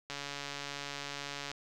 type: click train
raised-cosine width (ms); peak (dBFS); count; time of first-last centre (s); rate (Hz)
0.2; -22; 202; 0.1-1.515; 142
effects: none